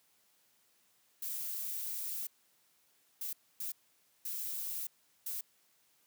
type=noise bursts at uneven times; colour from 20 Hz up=violet; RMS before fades=-39 dBFS; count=5; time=1.22-2.27 / 3.21-3.33 / 3.6-3.72 / 4.25-4.87 / 5.26-5.41 s; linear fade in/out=5 ms; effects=white hiss -71 dBFS RMS until 6.06 s + high-pass 100 Hz 12 dB/octave